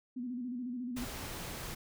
sine tone with vibrato, 246.9 Hz, B3, in tune, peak -36 dBFS, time 0.16-1.05 s, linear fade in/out 10 ms, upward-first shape square, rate 14 Hz, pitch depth 60 cents each way
pink noise, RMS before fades -42 dBFS, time 0.96-1.75 s, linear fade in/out 10 ms
effects none

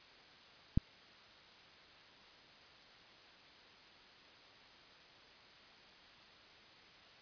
click, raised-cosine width 5 ms, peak -16 dBFS, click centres 0.775 s, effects white hiss -59 dBFS RMS until 7.21 s + resampled to 11025 Hz

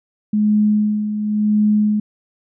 sine tone with tremolo, 210.9 Hz, G#3, 27 cents sharp, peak -11 dBFS, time 0.33-2 s, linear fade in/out 5 ms, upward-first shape sine, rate 0.93 Hz, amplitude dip 60%, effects none

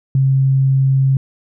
sine tone, 134.4 Hz, C3, 47 cents sharp, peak -10 dBFS, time 0.15-1.17 s, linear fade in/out 2 ms, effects none

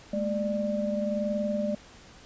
sine tone cluster, 209.7 / 230.8 / 594 Hz, G#3 / A#3 / D5, +17 / -17 / +20 cents, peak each -29 / -36 / -29 dBFS, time 0.13-1.75 s, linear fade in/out 5 ms, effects pink hiss -51 dBFS RMS until 2.25 s + resampled to 16000 Hz

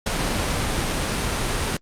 pink noise, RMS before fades -23 dBFS, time 0.06-1.77 s, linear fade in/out 5 ms, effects low-pass 9000 Hz 12 dB/octave + Opus 48 kbps

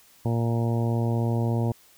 harmonic tone, 116.54 Hz, A#2, in tune, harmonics 1 / 2 / 3 / 4 / 5 / 6 / 7 / 8, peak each -23 / -29 / -33 / -35 / -37 / -39 / -40 / -41 dBFS, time 0.25-1.72 s, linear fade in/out 5 ms, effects white hiss -56 dBFS RMS until 1.97 s

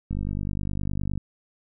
click train, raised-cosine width 5 ms, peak -17 dBFS, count 54, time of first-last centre 0.11-1.176 s, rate 49.7 Hz, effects none

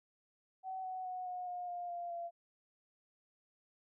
sine tone with pitch steps, 756 / 745.6 / 735.3 / 725.2 / 715.2 / 705.4 / 695.7 / 686.1 Hz, F#5 / F#5 / F#5 / F#5 / F5 / F5 / F5 / F5, +37 / +13 / -11 / -35 / +41 / +17 / -7 / -31 cents, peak -39 dBFS, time 0.63-2.31 s, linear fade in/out 50 ms, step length 210 ms, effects none

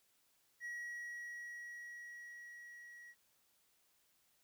triangle tone with level ramp, 1913 Hz, A#6, 44 cents sharp, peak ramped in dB -40 to -52 dBFS, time 0.6-3.15 s, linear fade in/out 50 ms, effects white hiss -75 dBFS RMS until 4.43 s

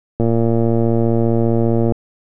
click train, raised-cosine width 2 ms, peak -4 dBFS, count 199, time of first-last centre 0.2-1.922 s, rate 115 Hz, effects none

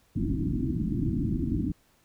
white low-pass noise, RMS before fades -28 dBFS, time 0.15-1.72 s, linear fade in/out 5 ms, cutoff 330 Hz, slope 96 dB/octave, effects pink hiss -65 dBFS RMS until 2.04 s

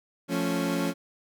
30% pulse chord, F augmented, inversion none, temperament equal, 174.61 / 220 / 277.2 Hz, F3 / A3 / C#4, 0 / 0 / 0 cents, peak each -27 / -30 / -26 dBFS, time 0.28-0.94 s, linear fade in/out 50 ms, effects none

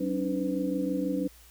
sine tone cluster, 189.2 / 277.7 / 303.9 / 502 Hz, F#3 / C#4 / D#4 / B4, +39 / +3 / -41 / +28 cents, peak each -33 / -30 / -32 / -34 dBFS, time 0-1.28 s, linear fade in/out 10 ms, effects added 59 Hz sine -55 dBFS peak until 1.5 s + white hiss -56 dBFS RMS until 1.5 s

